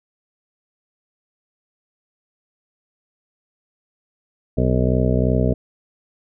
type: harmonic tone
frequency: 62.9 Hz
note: B1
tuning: 32 cents sharp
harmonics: 1 / 2 / 3 / 4 / 6 / 7 / 8 / 9 / 10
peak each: -21 / -20 / -23 / -23 / -28 / -25 / -30 / -30 / -27 dBFS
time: 4.57-5.54 s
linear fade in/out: 10 ms
effects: none